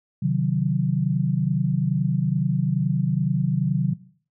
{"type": "chord", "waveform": "sine", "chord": "C diminished", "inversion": "none", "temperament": "equal with one note detuned", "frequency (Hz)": [133.25, 155.56, 185], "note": ["C3", "Eb3", "Gb3"], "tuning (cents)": [32, 0, 0], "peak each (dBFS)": -23, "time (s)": [0.22, 3.94], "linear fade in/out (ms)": 10, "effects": ["noise-tail reverb RT60 0.5 s tail -18 dB re dry"]}